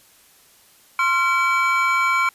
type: tone cluster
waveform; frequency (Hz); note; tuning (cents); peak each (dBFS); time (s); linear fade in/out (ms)
triangle; 1054 / 1378 / 2294; C6 / F6 / D7; +12 / -24 / -41; -19; 0.99-2.29; 2
effects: white hiss -53 dBFS RMS until 2.34 s + resampled to 32000 Hz